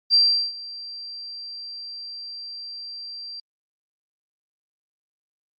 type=tone with ADSR envelope; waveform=sine; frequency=4714 Hz; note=D8; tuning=6 cents sharp; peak=-12 dBFS; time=0.1-3.4 s; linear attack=41 ms; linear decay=380 ms; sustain=-21 dB; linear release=3 ms; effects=Opus 24 kbps